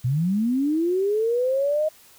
sine linear sweep, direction up, 116.54 to 629 Hz, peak -19 dBFS, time 0.04-1.89 s, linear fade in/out 10 ms, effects white hiss -52 dBFS RMS until 2.18 s

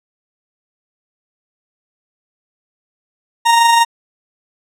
40% pulse tone with amplitude modulation, 930 Hz, A#5, 4 cents flat, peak -6 dBFS, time 3.45-3.85 s, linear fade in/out 20 ms, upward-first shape sine, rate 25.2 Hz, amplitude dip 35%, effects low-pass 11000 Hz 12 dB/octave

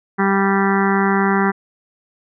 harmonic tone, 196 Hz, G3, in tune, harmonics 1 / 2 / 4 / 5 / 6 / 7 / 8 / 9 / 10, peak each -17 / -20 / -23 / -24 / -25 / -25 / -26 / -27 / -27 dBFS, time 0.18-1.52 s, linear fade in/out 20 ms, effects none

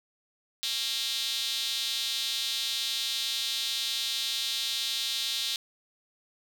square tone with high-pass filter, 124.5 Hz, B2, 14 cents sharp, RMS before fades -31 dBFS, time 0.63-5.56 s, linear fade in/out 0 ms, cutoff 3700 Hz, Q 3.9, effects none

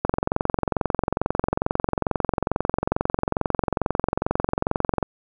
click train, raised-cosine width 1 ms, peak -6 dBFS, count 112, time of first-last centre 0.05-5.028 s, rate 22.3 Hz, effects none

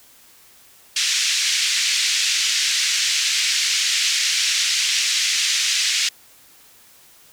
white band-pass noise, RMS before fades -20 dBFS, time 0.96-6.09 s, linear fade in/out 5 ms, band 2000 to 6500 Hz, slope 24 dB/octave, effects white hiss -50 dBFS RMS until 7.32 s

